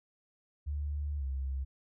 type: tone with pitch glide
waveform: sine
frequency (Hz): 73 to 66.94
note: D2 to C2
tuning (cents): -10 to +40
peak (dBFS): -32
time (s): 0.66-1.65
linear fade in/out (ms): 20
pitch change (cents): -150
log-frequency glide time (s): 1.18-1.24
effects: none